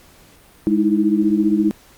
sine tone cluster, 206.9 / 311.2 / 326.2 Hz, G#3 / D#4 / E4, -6 / 0 / -18 cents, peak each -18 dBFS, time 0.67-1.71 s, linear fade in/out 0 ms, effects pink hiss -49 dBFS RMS until 1.97 s + Opus 48 kbps

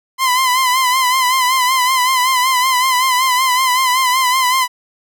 sawtooth tone with vibrato, 1023 Hz, C6, 39 cents flat, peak -8 dBFS, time 0.18-4.68 s, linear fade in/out 50 ms, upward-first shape sine, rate 5.3 Hz, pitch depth 61 cents each way, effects none

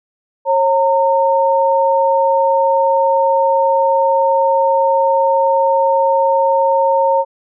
sine tone pair together, 543 / 915.2 Hz, C#5 / A#5, -36 / -32 cents, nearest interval major sixth, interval 904 cents, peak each -13 dBFS, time 0.45-7.25 s, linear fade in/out 50 ms, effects none

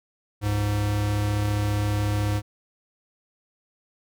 square tone pair together, 69.38 / 103.83 Hz, C#2 / G#2, +2 / 0 cents, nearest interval perfect fifth, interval 698 cents, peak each -32 / -23 dBFS, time 0.41-2.42 s, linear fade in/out 50 ms, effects none

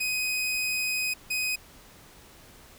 sawtooth tone pair in turn, 2508 / 2508 Hz, D#7 / D#7, +13 / +13 cents, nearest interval unison, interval 0 cents, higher neither, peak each -23 dBFS, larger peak neither, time 0-1.14 / 1.3-1.56 s, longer first, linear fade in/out 10 ms, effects pink hiss -52 dBFS RMS until 2.78 s

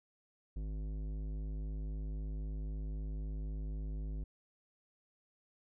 triangle tone with tanh clipping, 51.91 Hz, G#1, in tune, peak -39 dBFS, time 0.56-4.24 s, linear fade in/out 5 ms, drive 18 dB, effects none

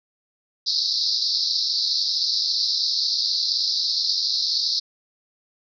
pink band-pass noise, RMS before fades -23 dBFS, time 0.66-4.8 s, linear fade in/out 10 ms, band 4000 to 5300 Hz, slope 96 dB/octave, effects none

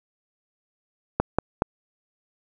clicks, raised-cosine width 1 ms, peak -5 dBFS, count 3, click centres 1.2 / 1.386 / 1.621 s, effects none

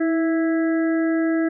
harmonic tone with a mistuned harmonic, 329.6 Hz, E4, in tune, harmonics 1 / 2 / 4 / 5 / 6, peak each -18 / -28 / -37 / -32 / -37 dBFS, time 0-1.49 s, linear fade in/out 10 ms, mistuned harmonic 1, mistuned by -28 cents, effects none

